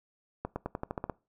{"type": "accelerating click train", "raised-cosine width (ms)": 1, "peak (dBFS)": -19, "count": 9, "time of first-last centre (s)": [0.45, 1.097], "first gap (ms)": 110, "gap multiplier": 0.91, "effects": ["noise-tail reverb RT60 0.3 s tail -22 dB re dry"]}